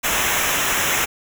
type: noise with comb filter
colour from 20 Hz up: pink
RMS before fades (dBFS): -20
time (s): 0.03-1.06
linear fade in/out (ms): 20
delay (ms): 0.22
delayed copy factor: -0.8
effects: none